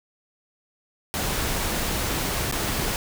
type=noise with dropouts; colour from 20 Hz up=pink; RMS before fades=-26 dBFS; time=1.14-2.96 s; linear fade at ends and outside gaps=0 ms; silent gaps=2.513-2.524 s; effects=none